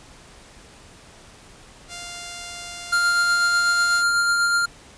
5% pulse tone, 698.5 Hz, F5, in tune, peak -22 dBFS, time 1.88-4.04 s, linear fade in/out 50 ms
square tone with tremolo, 1396.9 Hz, F6, in tune, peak -17 dBFS, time 2.92-4.66 s, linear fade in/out 10 ms, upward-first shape sine, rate 8.1 Hz, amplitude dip 25%
effects pink hiss -47 dBFS RMS until 4.97 s + resampled to 22050 Hz

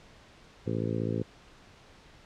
harmonic tone, 55.8 Hz, A1, 25 cents sharp, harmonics 2 / 3 / 4 / 5 / 6 / 7 / 8 / 9, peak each -33 / -35 / -36 / -37 / -38 / -38 / -39 / -40 dBFS, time 0.66-1.23 s, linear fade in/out 10 ms, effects pink hiss -55 dBFS RMS until 2.25 s + low-pass 5000 Hz 12 dB/octave

